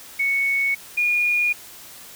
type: tone pair in turn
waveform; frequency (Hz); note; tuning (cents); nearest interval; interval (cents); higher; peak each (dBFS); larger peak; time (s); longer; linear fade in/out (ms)
sine; 2217 / 2436; C#7 / D#7; 0 / -37; major second; 163; second; -18 / -17; second; 0.19-0.75 / 0.97-1.53; neither; 10
effects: white hiss -42 dBFS RMS until 2.15 s